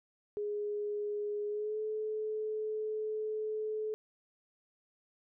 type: tone with pitch glide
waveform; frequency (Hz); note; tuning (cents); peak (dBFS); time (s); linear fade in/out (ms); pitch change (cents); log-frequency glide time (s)
sine; 415.3 to 431.2; G#4 to A4; 0 to -35; -33; 0.37-3.94; 0; +65; 1.48-1.79
effects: none